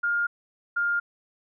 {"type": "tone pair in turn", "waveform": "sine", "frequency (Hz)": [1412, 1407], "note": ["F6", "F6"], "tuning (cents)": [19, 12], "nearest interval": "unison", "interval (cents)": 7, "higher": "first", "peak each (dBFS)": -22, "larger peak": "neither", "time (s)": [[0.03, 0.27], [0.76, 1]], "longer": "neither", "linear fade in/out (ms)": 10, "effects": []}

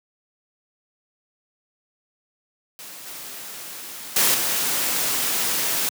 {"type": "noise with level steps", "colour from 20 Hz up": "white", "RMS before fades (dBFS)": [-39, -36, -18, -23], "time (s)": [2.79, 5.89], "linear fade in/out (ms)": 0, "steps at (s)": [3.06, 4.16, 4.34], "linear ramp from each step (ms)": 5, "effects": ["high-pass 150 Hz 12 dB/octave"]}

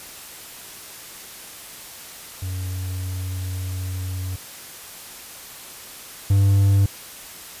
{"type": "tone pair in turn", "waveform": "triangle", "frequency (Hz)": [92.5, 98.77], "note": ["F#2", "G2"], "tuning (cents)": [0, 14], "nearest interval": "minor second", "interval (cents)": 114, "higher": "second", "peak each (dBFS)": [-23, -11], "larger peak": "second", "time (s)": [[2.42, 4.36], [6.3, 6.86]], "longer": "first", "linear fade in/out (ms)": 5, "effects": ["white hiss -39 dBFS RMS until 7.6 s", "resampled to 32000 Hz"]}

